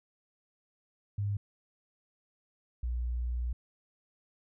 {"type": "tone pair in turn", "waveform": "sine", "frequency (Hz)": [101.7, 60.26], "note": ["G#2", "B1"], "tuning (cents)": [-36, -42], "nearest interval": "major sixth", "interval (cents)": 906, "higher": "first", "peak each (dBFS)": [-29, -30], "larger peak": "first", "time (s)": [[1.18, 1.37], [2.83, 3.53]], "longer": "second", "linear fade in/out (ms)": 5, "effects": []}